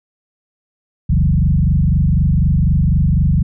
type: tone with frequency modulation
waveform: sine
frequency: 108.3 Hz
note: A2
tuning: 27 cents flat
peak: -10 dBFS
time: 1.09-3.43 s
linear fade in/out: 10 ms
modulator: 24 Hz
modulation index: 2.8
effects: none